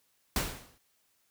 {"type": "noise with exponential decay", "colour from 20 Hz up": "pink", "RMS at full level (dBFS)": -27, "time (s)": [0.36, 0.78], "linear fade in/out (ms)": 2, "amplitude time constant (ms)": 90, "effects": ["white hiss -72 dBFS RMS until 1.3 s"]}